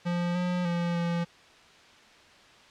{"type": "tone with pitch steps", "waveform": "square", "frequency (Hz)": [174.5, 178.7, 172.4, 171.1], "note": ["F3", "F3", "F3", "F3"], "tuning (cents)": [-1, 40, -22, -35], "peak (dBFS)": -27, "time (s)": [0.05, 1.25], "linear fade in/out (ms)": 20, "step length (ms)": 300, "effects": ["white hiss -54 dBFS RMS until 2.7 s", "low-pass 4000 Hz 12 dB/octave"]}